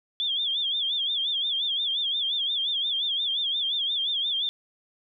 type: tone with vibrato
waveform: sine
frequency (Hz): 3390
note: G#7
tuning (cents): +35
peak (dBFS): -24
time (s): 0.2-4.49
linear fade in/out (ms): 0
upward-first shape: sine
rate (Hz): 5.7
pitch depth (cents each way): 120
effects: none